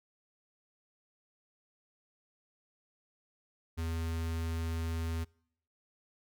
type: tone with notch filter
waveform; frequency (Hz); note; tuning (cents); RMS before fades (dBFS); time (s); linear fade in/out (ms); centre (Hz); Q
square; 82.1; E2; -6; -35; 3.77-5.25; 20; 640; 1.9
effects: noise-tail reverb RT60 0.7 s tail -26 dB re dry